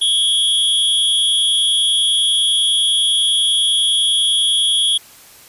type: tone with amplitude modulation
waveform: square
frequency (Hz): 3330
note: G#7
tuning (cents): +4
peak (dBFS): -10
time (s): 0.01-4.98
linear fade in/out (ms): 10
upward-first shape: sine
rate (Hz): 230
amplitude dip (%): 75
effects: white hiss -43 dBFS RMS until 5.48 s + resampled to 32000 Hz